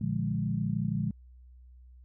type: chord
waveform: sine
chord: Bb dominant seventh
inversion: none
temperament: equal with one note detuned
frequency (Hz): 116.54 / 148.37 / 174.61 / 207.7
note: Bb2 / D3 / F3 / Ab3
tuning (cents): 0 / +18 / 0 / 0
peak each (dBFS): -33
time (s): 0.01-1.11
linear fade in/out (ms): 5
effects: added 62 Hz sine -50 dBFS peak until 2.04 s